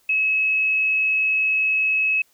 sine tone, 2575 Hz, E7, 41 cents flat, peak -17 dBFS, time 0.09-2.22 s, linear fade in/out 5 ms, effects white hiss -61 dBFS RMS until 2.33 s

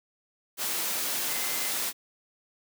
sine tone in noise, 2061 Hz, C7, 27 cents flat, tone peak -40 dBFS, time 1.28-1.72 s, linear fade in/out 50 ms, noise white, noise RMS -30 dBFS, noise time 0.57-1.93 s, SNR -13 dB, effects high-pass 200 Hz 12 dB/octave

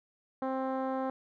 10% pulse tone with low-pass filter, 263.4 Hz, C4, 12 cents sharp, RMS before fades -33 dBFS, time 0.42-1.1 s, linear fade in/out 2 ms, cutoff 840 Hz, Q 0.83, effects none

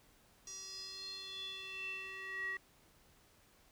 square tone with band-pass filter sweep, 382.6 Hz, G4, 42 cents flat, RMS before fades -45 dBFS, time 0.47-2.57 s, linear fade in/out 2 ms, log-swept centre 6000 to 1800 Hz, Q 8.7, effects pink hiss -67 dBFS RMS until 3.71 s

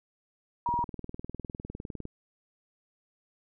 sine tone, 955 Hz, A#5, 42 cents sharp, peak -26 dBFS, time 0.66-0.84 s, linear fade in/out 2 ms
click train, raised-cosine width 3 ms, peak -25 dBFS, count 28, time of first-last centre 0.69-2.054 s, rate 19.8 Hz
effects none

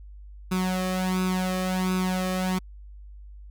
sawtooth tone with flanger, 185 Hz, F#3, in tune, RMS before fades -26 dBFS, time 0.51-2.59 s, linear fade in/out 10 ms, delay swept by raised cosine 0.79 to 1.68 ms, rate 1.4 Hz, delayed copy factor +0.75, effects added 50 Hz sine -41 dBFS peak until 3.5 s

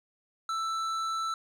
sine tone with hard clipping, 1325 Hz, E6, 9 cents sharp, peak -31 dBFS, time 0.49-1.34 s, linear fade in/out 2 ms, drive 10 dB, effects none

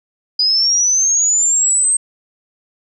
sine linear sweep, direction up, 4906 to 8372 Hz, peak -11 dBFS, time 0.39-1.97 s, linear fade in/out 5 ms, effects none

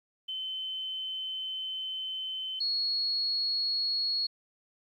sine tone pair in turn, 3063 / 4332 Hz, G7 / C#8, -41 / -41 cents, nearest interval tritone, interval 600 cents, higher second, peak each -33 / -27 dBFS, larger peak second, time 0.28-2.6 / 2.6-4.27 s, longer first, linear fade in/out 10 ms, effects 11-bit

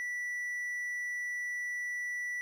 triangle tone, 1960 Hz, B6, 14 cents flat, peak -32 dBFS, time 0-2.41 s, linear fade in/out 0 ms, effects none

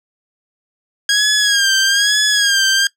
15% pulse tone with vibrato, 1632 Hz, G#6, 31 cents flat, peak -5 dBFS, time 1.09-2.87 s, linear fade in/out 2 ms, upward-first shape sine, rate 1.1 Hz, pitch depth 72 cents each way, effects noise-tail reverb RT60 0.1 s tail -20 dB re dry + low-pass 11000 Hz 12 dB/octave

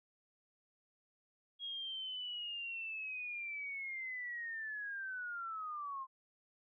sine linear sweep, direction down, 3300 to 1044 Hz, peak -40 dBFS, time 1.59-6.07 s, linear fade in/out 50 ms, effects none

